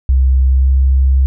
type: tone with pitch glide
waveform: sine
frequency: 65.41 to 66.36 Hz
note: C2 to C2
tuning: 0 to +25 cents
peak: -7 dBFS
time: 0.09-1.26 s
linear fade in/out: 0 ms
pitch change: +25 cents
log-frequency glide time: 0.5-0.69 s
effects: none